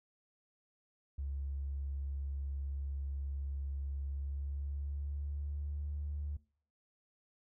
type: tone with pitch glide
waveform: triangle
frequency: 69.3 to 73.08 Hz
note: C#2 to D2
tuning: 0 to -8 cents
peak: -32 dBFS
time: 1.18-6.37 s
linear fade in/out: 10 ms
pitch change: +92 cents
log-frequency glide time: 4.03-5.87 s
effects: noise-tail reverb RT60 0.5 s tail -26 dB re dry + tanh soft clip ceiling -34 dBFS